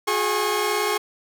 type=tone cluster; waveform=sawtooth; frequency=362.1 / 419.4 / 807 / 1087 Hz; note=F#4 / G#4 / G#5 / C#6; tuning=-37 / +17 / -50 / -34 cents; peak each=-25 / -20 / -28 / -21 dBFS; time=0.07-0.98 s; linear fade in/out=10 ms; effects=none